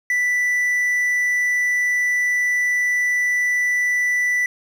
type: tone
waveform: triangle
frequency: 1975.5 Hz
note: B6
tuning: in tune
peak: -15 dBFS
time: 0.1-4.46 s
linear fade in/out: 2 ms
effects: 8-bit